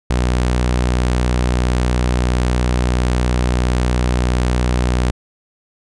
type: tone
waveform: sawtooth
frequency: 61.5 Hz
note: B1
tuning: 7 cents flat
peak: -10 dBFS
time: 0.1-5.11 s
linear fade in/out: 5 ms
effects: resampled to 22050 Hz